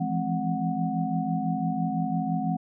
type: tone cluster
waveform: sine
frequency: 164.9 / 170.9 / 211.4 / 261.8 / 736 Hz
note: E3 / F3 / G#3 / C4 / F#5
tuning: +1 / -37 / +31 / +1 / -9 cents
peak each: -31 dBFS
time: 0-2.57 s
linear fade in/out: 10 ms
effects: none

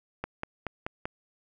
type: clicks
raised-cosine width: 0.5 ms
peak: -17 dBFS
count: 5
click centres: 0.24 / 0.434 / 0.667 / 0.865 / 1.055 s
effects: none

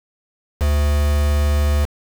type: tone with quantisation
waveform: triangle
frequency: 73.4 Hz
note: D2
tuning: in tune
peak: -12 dBFS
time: 0.6-1.86 s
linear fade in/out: 20 ms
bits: 4
effects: none

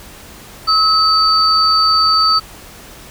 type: tone pair together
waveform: sine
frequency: 1284 / 4579 Hz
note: E6 / D8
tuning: -46 / -45 cents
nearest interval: octave + minor seventh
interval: 2201 cents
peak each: -12 dBFS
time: 0.67-2.4 s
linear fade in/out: 20 ms
effects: pink hiss -37 dBFS RMS until 3.1 s

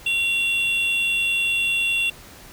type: tone pair together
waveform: triangle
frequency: 2745 / 3458 Hz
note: F7 / A7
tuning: -31 / -31 cents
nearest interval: major third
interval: 400 cents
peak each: -18 / -26 dBFS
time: 0.06-2.1 s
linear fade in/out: 5 ms
effects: pink hiss -44 dBFS RMS until 2.52 s

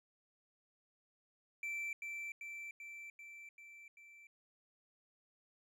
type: tone with echo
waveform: triangle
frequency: 2336 Hz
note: D7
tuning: 10 cents flat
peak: -37 dBFS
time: 1.63-1.93 s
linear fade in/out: 2 ms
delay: 390 ms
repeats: 6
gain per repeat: -3 dB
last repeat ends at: 4.27 s
effects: none

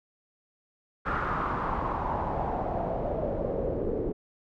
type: noise with low-pass filter sweep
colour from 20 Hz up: pink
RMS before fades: -30 dBFS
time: 1.05-4.13 s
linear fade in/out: 20 ms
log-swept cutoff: 1400 to 420 Hz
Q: 4.1
effects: none

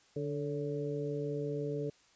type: harmonic tone with a mistuned harmonic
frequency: 146 Hz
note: D3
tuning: 10 cents flat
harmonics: 1 / 2 / 3 / 4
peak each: -38 / -41 / -36 / -44 dBFS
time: 0.16-1.9 s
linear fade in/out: 5 ms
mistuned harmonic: 4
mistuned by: -48 cents
effects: white hiss -65 dBFS RMS until 2.15 s + resampled to 16000 Hz

